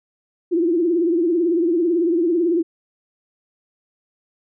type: tone with vibrato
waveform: sine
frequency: 340 Hz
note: F4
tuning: 46 cents flat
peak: -15 dBFS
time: 0.51-2.63 s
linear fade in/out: 20 ms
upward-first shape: triangle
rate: 18 Hz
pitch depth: 130 cents each way
effects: none